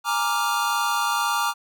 square chord, Bb dominant seventh, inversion third, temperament equal, 830.6 / 932.3 / 1174.7 / 1396.9 Hz, Ab5 / Bb5 / D6 / F6, 0 / 0 / 0 / 0 cents, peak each -30 / -27 / -26 / -28 dBFS, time 0.04-1.54 s, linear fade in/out 50 ms, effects none

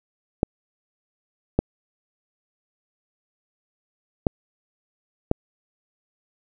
clicks, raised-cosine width 2 ms, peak -4 dBFS, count 4, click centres 0.431 / 1.59 / 4.268 / 5.314 s, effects none

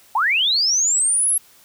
sine linear sweep, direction up, 788 to 11320 Hz, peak -15 dBFS, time 0.15-1.38 s, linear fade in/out 5 ms, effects white hiss -51 dBFS RMS until 1.64 s

